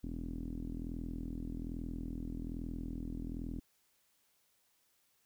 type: tone with low-pass filter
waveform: sawtooth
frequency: 41.2 Hz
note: E1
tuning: in tune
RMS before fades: -41 dBFS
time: 0.03-3.6 s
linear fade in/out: 10 ms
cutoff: 270 Hz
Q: 5.9
effects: white hiss -74 dBFS RMS until 5.25 s